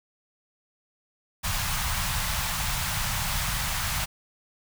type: band-stop noise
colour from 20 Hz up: pink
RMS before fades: -28 dBFS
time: 1.43-4.06 s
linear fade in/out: 20 ms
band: 160 to 790 Hz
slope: 24 dB/octave
effects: none